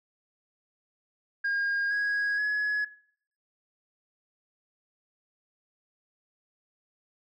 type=tone with pitch steps; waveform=sine; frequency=1620 / 1654 / 1688.8 Hz; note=G#6 / G#6 / G#6; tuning=-43 / -8 / +29 cents; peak=-23 dBFS; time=1.44-2.85 s; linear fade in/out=10 ms; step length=470 ms; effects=noise-tail reverb RT60 0.6 s tail -20 dB re dry + tanh soft clip ceiling -24 dBFS